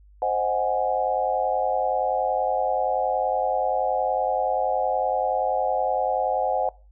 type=chord; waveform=sine; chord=Ab dominant seventh; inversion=first; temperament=equal; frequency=523.3 / 622.3 / 740 / 830.6 Hz; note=C5 / Eb5 / Gb5 / Ab5; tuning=0 / 0 / 0 / 0 cents; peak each=-27 / -28 / -24 / -27 dBFS; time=0.22-6.69 s; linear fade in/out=2 ms; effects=noise-tail reverb RT60 0.3 s tail -21 dB re dry + added 50 Hz sine -49 dBFS peak until 6.91 s